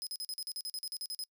sawtooth tone bursts, 5060 Hz, D#8, 28 cents sharp, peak -34 dBFS, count 14, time 0.02-1.238 s, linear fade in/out 0 ms, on 48 ms, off 42 ms, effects noise-tail reverb RT60 0.1 s tail -26 dB re dry

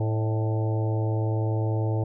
harmonic tone with a mistuned harmonic, 109.9 Hz, A2, 2 cents flat, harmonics 1 / 3 / 4 / 5 / 6 / 7 / 8, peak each -23 / -33 / -35 / -37 / -39 / -40 / -41 dBFS, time 0-2.04 s, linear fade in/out 5 ms, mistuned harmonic 6, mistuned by -53 cents, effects none

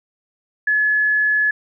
sine tone, 1707 Hz, G#6, 47 cents sharp, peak -14 dBFS, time 0.67-1.51 s, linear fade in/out 5 ms, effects none

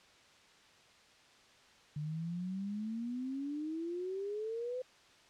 sine exponential sweep, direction up, 146.9 to 514 Hz, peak -36 dBFS, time 1.96-4.82 s, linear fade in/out 5 ms, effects white hiss -62 dBFS RMS until 5.29 s + low-pass 5000 Hz 12 dB/octave

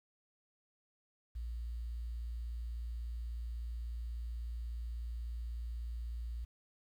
sine tone with quantisation, 58.2 Hz, A#1, 2 cents flat, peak -38 dBFS, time 1.35-6.45 s, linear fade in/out 10 ms, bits 11, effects none

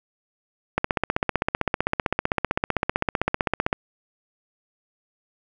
click train, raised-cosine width 0.5 ms, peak -5 dBFS, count 47, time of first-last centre 0.78-3.729 s, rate 15.6 Hz, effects none

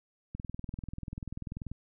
click train, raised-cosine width 5 ms, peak -26 dBFS, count 29, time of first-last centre 0.35-1.716 s, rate 20.5 Hz, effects none

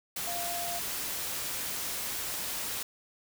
sine tone in noise, 695 Hz, F5, 9 cents flat, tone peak -36 dBFS, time 0.27-0.79 s, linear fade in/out 5 ms, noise white, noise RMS -35 dBFS, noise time 0.16-2.83 s, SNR -4 dB, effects none

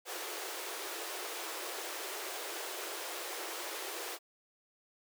pink high-pass noise, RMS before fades -41 dBFS, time 0.05-4.19 s, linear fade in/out 50 ms, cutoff 330 Hz, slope 96 dB/octave, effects none

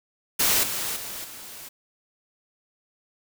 white noise with level steps, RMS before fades -21 / -29 / -35 / -41 dBFS, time 0.39-1.69 s, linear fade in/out 10 ms, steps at 0.63 / 0.96 / 1.24 s, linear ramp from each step 5 ms, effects none

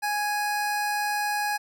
25% pulse tone, 830.6 Hz, G#5, in tune, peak -21 dBFS, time 0.02-1.58 s, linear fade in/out 20 ms, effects none

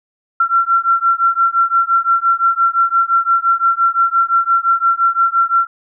sine beating tone pair, 1358 / 1363.8 Hz, F6 / F6, -49 / -42 cents, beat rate 5.8 Hz, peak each -14 dBFS, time 0.4-5.67 s, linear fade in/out 5 ms, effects none

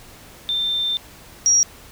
sine tone pair in turn, 3579 / 5681 Hz, A7 / F8, +29 / +29 cents, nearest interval minor sixth, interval 800 cents, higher second, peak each -19 / -12 dBFS, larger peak second, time 0.49-0.97 / 1.46-1.63 s, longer first, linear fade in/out 0 ms, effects pink hiss -44 dBFS RMS until 1.91 s

